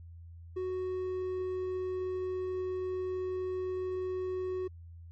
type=tone; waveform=triangle; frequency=370 Hz; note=F#4; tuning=in tune; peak=-30 dBFS; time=0.56-4.68 s; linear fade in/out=10 ms; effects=added 84 Hz sine -46 dBFS peak until 5.11 s + MP3 32 kbps